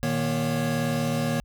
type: tone cluster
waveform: square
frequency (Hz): 119.2 / 155.9 / 237.2 / 553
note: A#2 / D#3 / A#3 / C#5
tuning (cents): +39 / +4 / +30 / -4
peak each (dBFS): -33 / -29 / -28 / -32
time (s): 0.03-1.4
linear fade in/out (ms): 0
effects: added 50 Hz sine -53 dBFS peak until 1.44 s